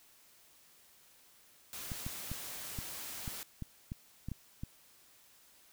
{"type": "noise", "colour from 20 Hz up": "white", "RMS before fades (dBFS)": -44, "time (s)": [1.73, 3.43], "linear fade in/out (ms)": 0}
{"type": "clicks", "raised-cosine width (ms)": 5, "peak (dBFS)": -27, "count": 10, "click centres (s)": [1.918, 2.065, 2.316, 2.788, 3.278, 3.623, 3.919, 4.286, 4.317, 4.635]}
{"effects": ["white hiss -63 dBFS RMS until 5.72 s"]}